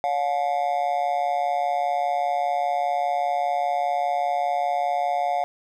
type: tone with amplitude modulation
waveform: triangle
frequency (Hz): 714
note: F5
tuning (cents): +38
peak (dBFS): -15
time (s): 0.04-5.44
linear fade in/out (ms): 0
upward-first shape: sine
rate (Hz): 145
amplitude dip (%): 90
effects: none